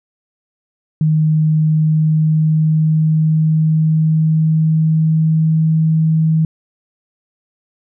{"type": "tone with pitch glide", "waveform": "sine", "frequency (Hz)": [155.8, 159.26], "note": ["D#3", "D#3"], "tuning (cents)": [3, 41], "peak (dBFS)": -10, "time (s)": [1.01, 6.45], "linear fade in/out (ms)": 2, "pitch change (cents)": 38, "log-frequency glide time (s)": [1.59, 5.77], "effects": []}